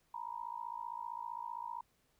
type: tone with amplitude modulation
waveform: sine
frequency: 950 Hz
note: A#5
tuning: 33 cents sharp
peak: -36 dBFS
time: 0.14-1.81 s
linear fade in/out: 5 ms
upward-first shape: sine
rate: 55.4 Hz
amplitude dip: 100%
effects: pink hiss -75 dBFS RMS until 2.19 s